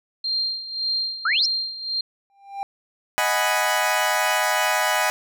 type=tone with tremolo; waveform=sine; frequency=4186 Hz; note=C8; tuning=in tune; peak=-20 dBFS; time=0.24-2.01 s; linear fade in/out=5 ms; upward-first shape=sine; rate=1.8 Hz; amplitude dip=75%
type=exponential sweep; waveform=sine; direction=up; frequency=1244.5 to 5800 Hz; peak=-18 dBFS; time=1.25-1.46 s; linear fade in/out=5 ms
type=tone with exponential growth; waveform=triangle; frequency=794 Hz; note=G5; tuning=22 cents sharp; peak=-21 dBFS; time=2.3-2.63 s; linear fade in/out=0 ms; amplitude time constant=71 ms
type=chord; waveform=20% pulse; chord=G# minor seventh; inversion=second; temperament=equal; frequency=622.3 / 740 / 830.6 / 987.8 Hz; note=D#5 / F#5 / G#5 / B5; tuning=0 / 0 / 0 / 0 cents; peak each=-20 dBFS; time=3.18-5.1 s; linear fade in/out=0 ms
effects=none